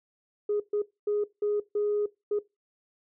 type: tone bursts at uneven times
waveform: sine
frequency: 415.3 Hz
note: G#4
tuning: in tune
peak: -23 dBFS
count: 6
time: 0.49-0.6 / 0.73-0.82 / 1.07-1.24 / 1.42-1.6 / 1.75-2.06 / 2.31-2.39 s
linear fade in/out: 5 ms
effects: noise-tail reverb RT60 0.2 s tail -19 dB re dry + tanh soft clip ceiling -20 dBFS